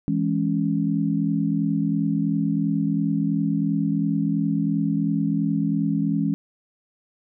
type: chord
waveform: sine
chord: C# minor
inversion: first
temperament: equal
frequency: 164.81 / 207.7 / 277.2 Hz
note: E3 / G#3 / C#4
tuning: 0 / 0 / 0 cents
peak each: -24 dBFS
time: 0.08-6.34 s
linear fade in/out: 0 ms
effects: none